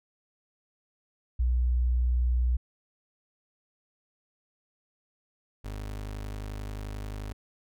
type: tone pair in turn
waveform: sine / 30% pulse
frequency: 61.1 / 51.38 Hz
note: B1 / G#1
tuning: -18 / -18 cents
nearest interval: minor third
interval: 300 cents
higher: first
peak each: -22 / -32 dBFS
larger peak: first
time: 1.39-2.57 / 5.64-7.33 s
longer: second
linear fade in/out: 10 ms
effects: none